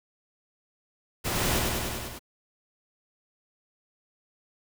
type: noise with echo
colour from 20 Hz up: pink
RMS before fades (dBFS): -29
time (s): 1.24-1.6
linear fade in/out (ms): 20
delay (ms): 99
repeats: 6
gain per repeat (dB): -2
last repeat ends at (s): 2.194
effects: none